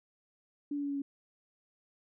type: tone with pitch steps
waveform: sine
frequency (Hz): 288.9 / 286.4 / 283.9 / 281.5 / 279.1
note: D4 / D4 / C#4 / C#4 / C#4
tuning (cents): -28 / -43 / +41 / +27 / +12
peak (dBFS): -32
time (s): 0.71-1.02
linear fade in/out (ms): 5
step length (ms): 62
effects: none